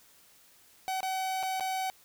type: tone with dropouts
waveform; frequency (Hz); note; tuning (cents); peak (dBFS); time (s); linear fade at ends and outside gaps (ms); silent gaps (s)
45% pulse; 757; F#5; +39; -30; 0.88-1.9; 0; 1.005-1.03 / 1.429-1.433 / 1.598-1.607
effects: white hiss -60 dBFS RMS until 2.04 s